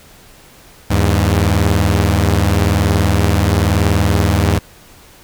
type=tone pair together; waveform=sawtooth; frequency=80.4 / 101.3 Hz; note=E2 / G#2; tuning=-43 / -43 cents; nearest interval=major third; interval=400 cents; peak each=-10 dBFS; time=0.9-4.59 s; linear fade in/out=10 ms; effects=pink hiss -43 dBFS RMS until 5.23 s